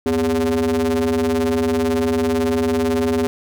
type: ring-modulated tone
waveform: square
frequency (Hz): 80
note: D#2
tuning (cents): +49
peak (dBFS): -14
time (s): 0.06-3.27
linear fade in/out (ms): 0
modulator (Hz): 329
effects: none